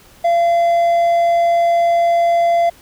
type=tone; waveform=triangle; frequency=684 Hz; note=F5; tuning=36 cents flat; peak=-9 dBFS; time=0.24-2.7 s; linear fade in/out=10 ms; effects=pink hiss -46 dBFS RMS until 2.81 s